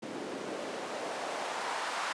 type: noise with band-pass filter sweep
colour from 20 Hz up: white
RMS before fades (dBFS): -37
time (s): 0.02-2.13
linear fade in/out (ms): 10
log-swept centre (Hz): 290 to 1100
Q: 1.3
effects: high-pass 150 Hz 12 dB/octave + resampled to 22050 Hz